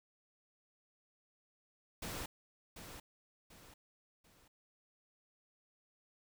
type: noise with echo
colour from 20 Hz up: pink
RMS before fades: -43 dBFS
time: 2.02-2.26 s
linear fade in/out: 5 ms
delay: 740 ms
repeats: 3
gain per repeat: -8 dB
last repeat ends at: 4.48 s
effects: none